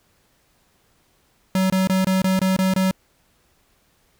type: tone bursts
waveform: square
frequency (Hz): 188.6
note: F#3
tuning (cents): +33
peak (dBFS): -17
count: 8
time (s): 1.55-2.911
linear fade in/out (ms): 2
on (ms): 150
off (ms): 23
effects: pink hiss -62 dBFS RMS until 4.19 s